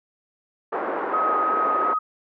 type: band-pass noise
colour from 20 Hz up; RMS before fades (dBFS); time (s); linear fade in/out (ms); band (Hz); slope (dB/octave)
pink; -27; 0.72-1.94; 10; 360 to 1400; 24
type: tone with vibrato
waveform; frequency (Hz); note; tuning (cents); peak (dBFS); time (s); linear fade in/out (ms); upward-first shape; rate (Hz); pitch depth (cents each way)
sine; 1259; D#6; +20; -20; 1.13-1.99; 10; triangle; 3; 17
effects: none